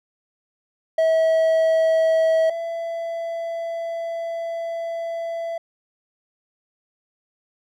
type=tone pair in turn; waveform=triangle; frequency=646 / 668.4 Hz; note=E5 / E5; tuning=-35 / +24 cents; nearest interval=minor second; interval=59 cents; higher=second; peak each=-13 / -23 dBFS; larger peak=first; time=0.98-2.5 / 2.5-5.58 s; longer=second; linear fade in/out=5 ms; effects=none